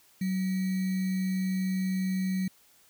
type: tone with sample-and-hold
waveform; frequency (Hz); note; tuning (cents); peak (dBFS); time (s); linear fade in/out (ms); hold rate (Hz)
sine; 187.6; F#3; +24; -26; 0.21-2.48; 5; 2100
effects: white hiss -61 dBFS RMS until 2.89 s